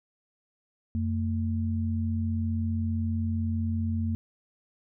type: tone pair together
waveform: sine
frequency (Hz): 89.81 / 225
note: F2 / A3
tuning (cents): +49 / +39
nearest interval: octave + major third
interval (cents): 1590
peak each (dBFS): -27 / -30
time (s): 0.95-4.15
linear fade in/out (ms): 0
effects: none